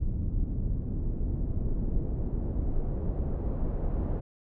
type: noise with low-pass filter sweep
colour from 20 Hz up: brown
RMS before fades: -29 dBFS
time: 0-4.21 s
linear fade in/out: 20 ms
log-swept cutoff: 240 to 720 Hz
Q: 0.85
effects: none